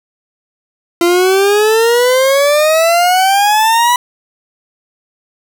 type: exponential sweep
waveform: 40% pulse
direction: up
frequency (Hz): 340.4 to 987.8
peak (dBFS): -7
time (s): 1.01-3.96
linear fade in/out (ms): 2
effects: none